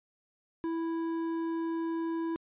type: tone with hard clipping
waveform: sine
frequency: 329.6 Hz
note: E4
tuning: in tune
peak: -32 dBFS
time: 0.64-2.36 s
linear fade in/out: 0 ms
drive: 8 dB
effects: resampled to 8000 Hz